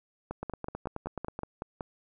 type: two click trains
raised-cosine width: 1 ms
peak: -21 / -21 dBFS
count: 9 / 10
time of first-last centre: 0.31-1.808 / 0.43-1.391 s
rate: 5.34 / 9.37 Hz
effects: none